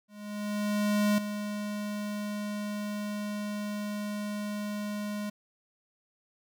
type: tone with ADSR envelope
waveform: square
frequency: 207.7 Hz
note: G#3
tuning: in tune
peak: -23 dBFS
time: 0.08-5.3 s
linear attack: 1100 ms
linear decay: 4 ms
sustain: -10 dB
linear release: 8 ms
effects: none